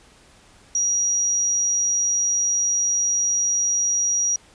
sine tone, 5750 Hz, F8, 50 cents sharp, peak -18 dBFS, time 0.75-4.36 s, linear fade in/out 2 ms, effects pink hiss -52 dBFS RMS until 4.54 s + resampled to 22050 Hz

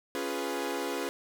sawtooth chord, C# dominant seventh, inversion none, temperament equal, 277.2 / 349.2 / 415.3 / 493.9 Hz, C#4 / E#4 / G#4 / B4, 0 / 0 / 0 / 0 cents, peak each -33 dBFS, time 0.15-1.09 s, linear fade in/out 0 ms, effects none

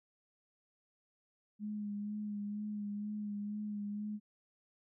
sine tone with vibrato, 207.7 Hz, G#3, in tune, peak -37 dBFS, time 1.59-4.2 s, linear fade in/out 50 ms, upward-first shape sine, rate 2.1 Hz, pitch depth 27 cents each way, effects none

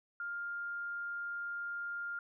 sine tone, 1403 Hz, F6, 8 cents sharp, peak -37 dBFS, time 0.2-2.19 s, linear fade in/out 2 ms, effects none

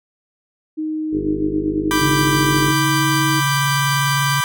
sine tone with pitch glide, 311.1 to 318.7 Hz, D#4 to D#4, 0 to +42 cents, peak -20 dBFS, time 0.77-3.41 s, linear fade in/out 20 ms, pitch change +42 cents, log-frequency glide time 1.29-2.22 s
harmonic tone, 50.8 Hz, G#1, 38 cents flat, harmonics 1 / 2 / 3 / 4 / 5 / 6 / 7 / 8 / 9, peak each -31 / -35 / -32 / -35 / -35 / -23 / -30 / -26 / -34 dBFS, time 1.11-2.74 s, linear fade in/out 50 ms
sawtooth chord, G major, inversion first, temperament equal, 987.8 / 1174.7 / 1568 Hz, B5 / D6 / G6, 0 / 0 / 0 cents, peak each -18 dBFS, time 1.91-4.44 s, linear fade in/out 0 ms
sine tone with vibrato, 138.59 Hz, C#3, in tune, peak -19 dBFS, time 2.01-4.41 s, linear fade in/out 10 ms, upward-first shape sine, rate 20 Hz, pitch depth 100 cents each way
effects none

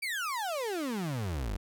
35% pulse exponential sweep, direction down, 2371 to 44 Hz, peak -30 dBFS, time 0.02-1.57 s, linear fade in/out 10 ms, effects none

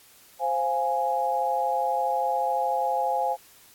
sine chord, F minor, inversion second, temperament equal, 523.3 / 698.5 / 830.6 Hz, C5 / F5 / Ab5, 0 / 0 / 0 cents, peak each -29 / -28 / -25 dBFS, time 0.39-3.37 s, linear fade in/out 50 ms, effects white hiss -54 dBFS RMS until 3.74 s + AAC 64 kbps

